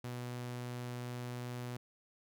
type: tone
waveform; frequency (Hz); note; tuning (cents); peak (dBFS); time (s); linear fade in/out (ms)
sawtooth; 122.7; B2; -11; -36; 0.04-1.77; 5
effects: none